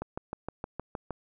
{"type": "click train", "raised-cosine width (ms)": 1, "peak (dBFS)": -20, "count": 8, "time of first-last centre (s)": [0.02, 1.107], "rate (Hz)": 6.44, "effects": []}